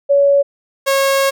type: tone pair in turn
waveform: sine / sawtooth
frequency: 563 / 546 Hz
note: C#5 / C#5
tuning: +27 / -26 cents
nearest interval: minor second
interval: 53 cents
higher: first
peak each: -8 dBFS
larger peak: neither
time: 0.09-0.43 / 0.86-1.31 s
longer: second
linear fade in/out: 20 ms
effects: none

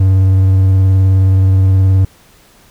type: tone with vibrato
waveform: triangle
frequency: 95.2 Hz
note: F#2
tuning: 50 cents sharp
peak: -4 dBFS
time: 0-2.05 s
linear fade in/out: 5 ms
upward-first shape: sine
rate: 19 Hz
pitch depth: 20 cents each way
effects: pink hiss -46 dBFS RMS until 2.7 s

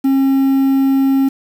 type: tone with quantisation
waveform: triangle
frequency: 270 Hz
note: C#4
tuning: 45 cents flat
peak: -8 dBFS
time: 0.04-1.29 s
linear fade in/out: 10 ms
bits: 6
effects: none

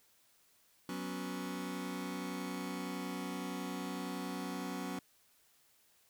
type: chord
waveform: sawtooth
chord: F# suspended fourth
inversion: none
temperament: just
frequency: 185 / 246.7 / 277.5 Hz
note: F#3 / B3 / C#4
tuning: 0 / -2 / +2 cents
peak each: -38 / -40 / -38 dBFS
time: 0.89-4.99 s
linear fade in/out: 2 ms
effects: white hiss -69 dBFS RMS until 6.09 s

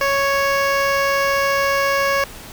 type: tone with notch filter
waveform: 15% pulse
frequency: 554.4 Hz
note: C#5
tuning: in tune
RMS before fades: -18 dBFS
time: 0.01-2.24 s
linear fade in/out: 2 ms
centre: 9600 Hz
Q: 0.9
effects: pink hiss -37 dBFS RMS until 2.52 s

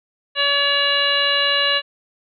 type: harmonic tone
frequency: 568 Hz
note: C#5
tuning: 42 cents sharp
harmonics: 1 / 2 / 3 / 4 / 5 / 6 / 7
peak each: -25 / -26 / -22 / -29 / -19 / -30 / -22 dBFS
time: 0.35-1.82 s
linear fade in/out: 50 ms
effects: none

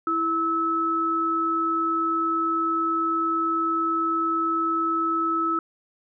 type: tone pair together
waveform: sine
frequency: 329 / 1300 Hz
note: E4 / E6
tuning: -3 / -24 cents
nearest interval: 2 octaves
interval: 2379 cents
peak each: -27 / -22 dBFS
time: 0.07-5.59 s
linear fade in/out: 2 ms
effects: none

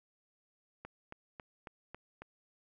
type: click train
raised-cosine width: 0.5 ms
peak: -30 dBFS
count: 6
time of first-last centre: 0.85-2.22 s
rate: 3.65 Hz
effects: none

